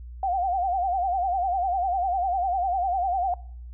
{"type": "tone with vibrato", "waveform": "sine", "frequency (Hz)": 740, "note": "F#5", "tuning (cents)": 0, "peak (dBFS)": -22, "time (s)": [0.23, 3.34], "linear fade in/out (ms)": 2, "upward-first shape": "sine", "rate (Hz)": 10, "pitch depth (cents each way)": 110, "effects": ["noise-tail reverb RT60 0.6 s tail -23 dB re dry", "added 60 Hz sine -37 dBFS peak until 3.73 s"]}